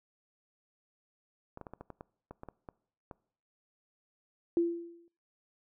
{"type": "clicks", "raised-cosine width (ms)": 1, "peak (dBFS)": -30, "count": 12, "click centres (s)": [1.574, 1.613, 1.668, 1.736, 1.81, 1.903, 2.009, 2.31, 2.434, 2.487, 2.688, 3.112]}
{"type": "tone with exponential decay", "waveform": "sine", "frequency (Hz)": 340.3, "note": "F4", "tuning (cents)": -45, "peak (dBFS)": -22, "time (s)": [4.57, 5.08], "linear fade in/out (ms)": 1, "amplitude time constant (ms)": 110}
{"effects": ["noise-tail reverb RT60 0.6 s tail -23 dB re dry"]}